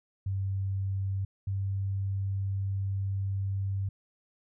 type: tone pair in turn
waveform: sine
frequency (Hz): 97 / 97.67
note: G2 / G2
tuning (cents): -18 / -6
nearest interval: unison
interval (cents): 12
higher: second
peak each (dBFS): -28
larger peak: neither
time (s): 0.26-1.25 / 1.47-3.89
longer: second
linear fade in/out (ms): 5
effects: none